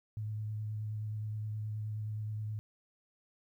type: tone with vibrato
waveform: sine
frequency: 107.2 Hz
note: A2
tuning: 45 cents flat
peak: -35 dBFS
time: 0.17-2.59 s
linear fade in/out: 0 ms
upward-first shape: sine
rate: 9.5 Hz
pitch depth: 16 cents each way
effects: 12-bit